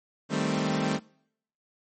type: chord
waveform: sawtooth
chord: A half-diminished seventh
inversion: second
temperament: equal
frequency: 155.56 / 196 / 220 / 261.6 Hz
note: Eb3 / G3 / A3 / C4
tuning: 0 / 0 / 0 / 0 cents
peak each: -27 dBFS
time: 0.29-1 s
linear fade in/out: 50 ms
effects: noise-tail reverb RT60 0.7 s tail -25 dB re dry + MP3 32 kbps